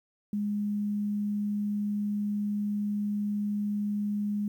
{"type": "tone", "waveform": "sine", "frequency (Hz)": 206.5, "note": "G#3", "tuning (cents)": -10, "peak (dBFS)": -27, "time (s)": [0.33, 4.48], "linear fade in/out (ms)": 2, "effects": ["10-bit"]}